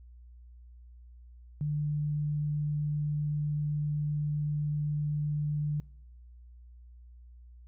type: tone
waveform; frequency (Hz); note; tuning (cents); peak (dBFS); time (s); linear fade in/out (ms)
sine; 148.7; D3; +22; -28; 1.61-5.8; 0
effects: noise-tail reverb RT60 0.7 s tail -23 dB re dry + added 60 Hz sine -49 dBFS peak until 7.67 s